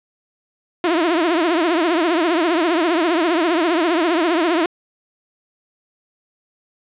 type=tone with vibrato; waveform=sawtooth; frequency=334.6 Hz; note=E4; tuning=26 cents sharp; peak=-11 dBFS; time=0.84-4.66 s; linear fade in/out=2 ms; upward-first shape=triangle; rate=15 Hz; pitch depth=170 cents each way; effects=resampled to 8000 Hz + 8-bit